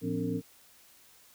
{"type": "tone cluster", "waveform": "sine", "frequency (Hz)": [112.9, 173.3, 258.4, 287.3, 454.4], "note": ["A2", "F3", "C4", "D4", "A#4"], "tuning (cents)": [45, -13, -21, -38, -44], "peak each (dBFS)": [-38, -35, -34, -35, -37], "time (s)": [0.01, 0.42], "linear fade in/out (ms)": 50, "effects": ["white hiss -59 dBFS RMS until 1.34 s"]}